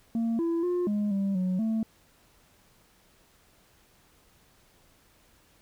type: tone with pitch steps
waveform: sine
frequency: 229.1 / 334.9 / 355.4 / 207.4 / 196.7 / 184 / 222.1 Hz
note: A#3 / E4 / F4 / G#3 / G3 / F#3 / A3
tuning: -30 / +27 / +30 / -2 / +6 / -9 / +16 cents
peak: -22 dBFS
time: 0.15-1.83 s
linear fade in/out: 2 ms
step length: 240 ms
effects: tanh soft clip ceiling -24 dBFS + pink hiss -62 dBFS RMS until 5.61 s